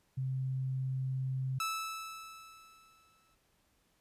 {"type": "tone", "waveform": "sine", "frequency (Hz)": 131.4, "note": "C3", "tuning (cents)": 8, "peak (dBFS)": -32, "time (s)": [0.17, 1.59], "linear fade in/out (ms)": 10}
{"type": "tone with exponential decay", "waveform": "sawtooth", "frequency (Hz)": 1311, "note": "E6", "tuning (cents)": -10, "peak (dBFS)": -28, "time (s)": [1.6, 3.35], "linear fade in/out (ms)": 2, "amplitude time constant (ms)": 380}
{"effects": ["pink hiss -73 dBFS RMS until 4 s", "resampled to 32000 Hz"]}